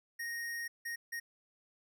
square tone bursts at uneven times, 1864.7 Hz, A#6, in tune, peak -38 dBFS, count 3, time 0.19-0.68 / 0.85-0.96 / 1.12-1.2 s, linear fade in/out 10 ms, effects none

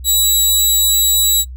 15% pulse tone, 3901 Hz, B7, 22 cents flat, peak -4 dBFS, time 0.04-1.45 s, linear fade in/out 50 ms, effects noise-tail reverb RT60 0.1 s tail -20 dB re dry + added 63 Hz sine -27 dBFS peak until 1.56 s

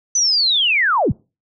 sine linear sweep, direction down, 6100 to 60.7 Hz, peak -13 dBFS, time 0.15-1.12 s, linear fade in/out 5 ms, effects noise-tail reverb RT60 0.3 s tail -25 dB re dry

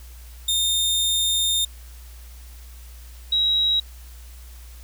sawtooth / sine tone pair in turn, 3643 / 3848 Hz, A#7 / B7, -41 / -46 cents, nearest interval minor second, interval 95 cents, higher second, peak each -16 / -17 dBFS, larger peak first, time 0.48-1.65 / 3.32-3.8 s, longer first, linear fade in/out 5 ms, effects added 60 Hz sine -39 dBFS peak until 4.83 s + white hiss -50 dBFS RMS until 4.83 s

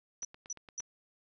sine tone bursts, 5920 Hz, F#8, in tune, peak -36 dBFS, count 3, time 0.22-0.807 s, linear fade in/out 2 ms, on 29 ms, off 250 ms
click train, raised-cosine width 0.3 ms, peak -34 dBFS, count 6, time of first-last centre 0.23-0.802 s, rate 8.74 Hz
effects none

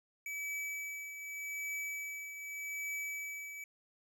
square tone with tremolo, 2293 Hz, D7, 42 cents flat, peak -37 dBFS, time 0.26-3.64 s, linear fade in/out 2 ms, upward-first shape triangle, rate 0.84 Hz, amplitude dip 60%, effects none

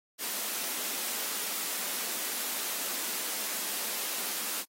white high-pass noise, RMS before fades -34 dBFS, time 0.18-4.65 s, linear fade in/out 50 ms, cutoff 190 Hz, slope 96 dB/octave, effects AAC 48 kbps

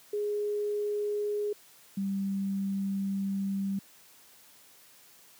sine tone pair in turn, 415.3 / 196 Hz, G#4 / G3, 0 / 0 cents, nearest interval octave + minor second, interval 1300 cents, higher first, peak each -28 dBFS, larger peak neither, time 0.13-1.53 / 1.97-3.79 s, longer second, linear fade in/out 5 ms, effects white hiss -57 dBFS RMS until 5.39 s + high-pass 100 Hz 12 dB/octave

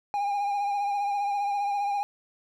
triangle tone with vibrato, 810 Hz, G#5, 43 cents flat, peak -23 dBFS, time 0.14-2.03 s, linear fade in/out 0 ms, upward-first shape triangle, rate 15 Hz, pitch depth 40 cents each way, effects none

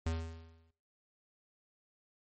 square tone with exponential decay, 81.8 Hz, E2, 13 cents flat, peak -31 dBFS, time 0.06-0.71 s, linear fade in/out 5 ms, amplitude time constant 140 ms, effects noise-tail reverb RT60 0.5 s tail -18 dB re dry + MP3 32 kbps

